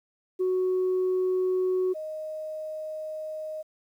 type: tone pair in turn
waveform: sine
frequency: 370 / 622.3 Hz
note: F#4 / D#5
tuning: 0 / 0 cents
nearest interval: major sixth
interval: 900 cents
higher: second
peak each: -21 / -32 dBFS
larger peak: first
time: 0.39-1.94 / 1.94-3.63 s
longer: second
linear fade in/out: 20 ms
effects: tanh soft clip ceiling -20 dBFS + 10-bit